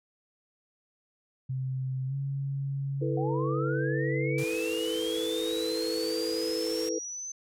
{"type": "tone with pitch glide", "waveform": "sine", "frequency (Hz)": [130.81, 138.03], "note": ["C3", "C#3"], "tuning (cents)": [0, -7], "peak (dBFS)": -29, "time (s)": [1.49, 4.44], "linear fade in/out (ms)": 10, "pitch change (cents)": 93, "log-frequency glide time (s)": [2.07, 2.14]}
{"type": "chord", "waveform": "sine", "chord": "E suspended fourth", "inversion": "none", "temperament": "equal", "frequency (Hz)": [329.6, 440, 493.9], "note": ["E4", "A4", "B4"], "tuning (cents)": [0, 0, 0], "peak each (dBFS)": -33, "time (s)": [3.01, 6.99], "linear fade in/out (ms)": 10}
{"type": "linear sweep", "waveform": "sine", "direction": "up", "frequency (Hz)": [721, 6190], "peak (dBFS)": -35, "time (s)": [3.17, 7.32], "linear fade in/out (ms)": 5}
{"type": "noise", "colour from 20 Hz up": "white", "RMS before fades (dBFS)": -40, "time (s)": [4.38, 6.89], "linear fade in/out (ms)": 2}
{"effects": ["low-pass 11000 Hz 12 dB/octave"]}